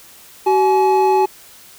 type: tone pair together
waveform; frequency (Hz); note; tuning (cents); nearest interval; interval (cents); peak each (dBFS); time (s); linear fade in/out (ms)
triangle; 379.1 / 848; F#4 / G#5; +42 / +36; octave + major second; 1394; -12; 0.46-1.26; 10
effects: white hiss -43 dBFS RMS until 1.78 s